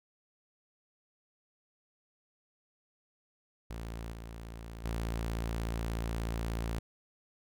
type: tone with level steps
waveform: sawtooth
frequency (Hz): 56.6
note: A1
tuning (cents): +50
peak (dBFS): -35 / -39 / -29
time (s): 3.7-6.79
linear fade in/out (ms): 5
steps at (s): 4.12 / 4.84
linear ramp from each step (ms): 5
effects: none